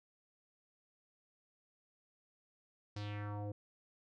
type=tone with low-pass filter sweep; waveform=square; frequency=103.6 Hz; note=G#2; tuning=4 cents flat; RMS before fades=-42 dBFS; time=2.96-3.52 s; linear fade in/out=5 ms; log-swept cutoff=5300 to 470 Hz; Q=2.7; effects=none